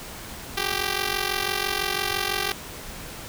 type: ring-modulated tone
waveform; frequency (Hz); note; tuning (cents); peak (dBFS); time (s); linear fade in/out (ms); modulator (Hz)
5% pulse; 392.3; G4; +1; -10; 0.57-2.52; 0; 23
effects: pink hiss -38 dBFS RMS until 3.28 s